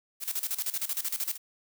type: noise with tremolo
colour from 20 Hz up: blue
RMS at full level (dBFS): -30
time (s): 0.2-1.38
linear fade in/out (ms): 50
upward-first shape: square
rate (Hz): 13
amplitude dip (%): 80
effects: none